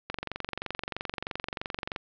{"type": "click train", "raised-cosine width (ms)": 0.3, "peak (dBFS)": -16, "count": 44, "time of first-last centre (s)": [0.1, 1.961], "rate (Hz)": 23.1, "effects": ["low-pass 5000 Hz 12 dB/octave"]}